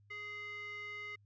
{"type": "tone with band-pass filter", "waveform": "square", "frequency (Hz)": 415.3, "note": "G#4", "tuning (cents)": 0, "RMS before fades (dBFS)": -45, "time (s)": [0.1, 1.16], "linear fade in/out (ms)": 10, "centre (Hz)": 2100, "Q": 4.7, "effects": ["added 102 Hz sine -63 dBFS peak until 1.25 s", "resampled to 16000 Hz"]}